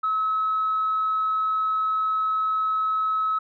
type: tone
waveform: sine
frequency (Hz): 1289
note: E6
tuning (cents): -39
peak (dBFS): -20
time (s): 0.03-3.39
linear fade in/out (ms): 10
effects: tanh soft clip ceiling -16 dBFS